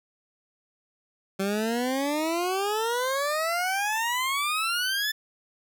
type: exponential sweep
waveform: 20% pulse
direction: up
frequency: 190.8 to 1760 Hz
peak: -20 dBFS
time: 1.39-5.12 s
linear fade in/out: 10 ms
effects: none